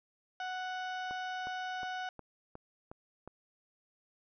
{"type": "harmonic tone", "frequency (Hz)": 740, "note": "F#5", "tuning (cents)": 0, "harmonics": [1, 2, 3, 4, 5, 6, 7, 8], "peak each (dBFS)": [-38, -41, -53, -49, -54, -62, -59, -61], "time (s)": [0.4, 2.09], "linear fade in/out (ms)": 2}
{"type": "click train", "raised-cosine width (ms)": 1, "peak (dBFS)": -32, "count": 7, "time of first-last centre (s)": [1.11, 3.276], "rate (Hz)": 2.77}
{"effects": []}